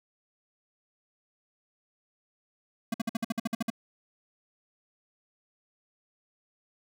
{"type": "tone bursts", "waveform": "square", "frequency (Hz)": 227.1, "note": "A#3", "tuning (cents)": -45, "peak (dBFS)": -27, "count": 11, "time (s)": [2.92, 3.702], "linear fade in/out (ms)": 5, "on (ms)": 22, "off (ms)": 54, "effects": []}